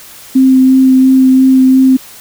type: tone with vibrato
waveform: sine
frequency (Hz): 261.6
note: C4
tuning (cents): 0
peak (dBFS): -3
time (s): 0.35-1.97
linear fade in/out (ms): 10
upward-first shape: sine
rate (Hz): 2.9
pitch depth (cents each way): 11
effects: white hiss -34 dBFS RMS until 2.2 s